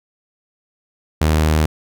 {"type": "tone", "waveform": "sawtooth", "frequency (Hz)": 77.78, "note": "D#2", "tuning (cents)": 0, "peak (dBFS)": -9, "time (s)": [1.21, 1.66], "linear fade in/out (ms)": 5, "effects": []}